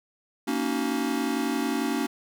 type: chord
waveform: square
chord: D# minor seventh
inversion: second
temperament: just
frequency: 233.3 / 280 / 311.1 / 373.4 Hz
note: A#3 / C#4 / D#4 / F#4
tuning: +2 / +18 / 0 / +16 cents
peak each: -31 / -29 / -33 / -34 dBFS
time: 0.47-2.07 s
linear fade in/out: 10 ms
effects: none